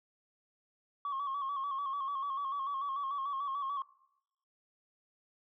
sine tone with vibrato, 1108.7 Hz, C#6, in tune, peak -32 dBFS, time 1.05-3.82 s, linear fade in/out 2 ms, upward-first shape square, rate 6.8 Hz, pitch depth 51 cents each way, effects noise-tail reverb RT60 0.8 s tail -20 dB re dry + tanh soft clip ceiling -30 dBFS

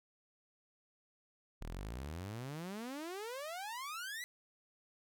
sawtooth exponential sweep, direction up, 36.28 to 2019 Hz, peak -38 dBFS, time 1.61-4.24 s, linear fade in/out 0 ms, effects none

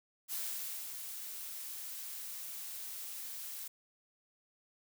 blue noise with ADSR envelope, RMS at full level -38 dBFS, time 0.28-3.68 s, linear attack 47 ms, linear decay 550 ms, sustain -6 dB, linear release 6 ms, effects none

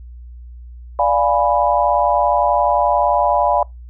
sine chord, D diminished seventh, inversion none, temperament equal, 587.3 / 698.5 / 830.6 / 987.8 Hz, D5 / F5 / Ab5 / Cb6, 0 / 0 / 0 / 0 cents, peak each -18 dBFS, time 0.99-3.63 s, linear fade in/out 2 ms, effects noise-tail reverb RT60 0.2 s tail -26 dB re dry + added 60 Hz sine -33 dBFS peak until 3.89 s

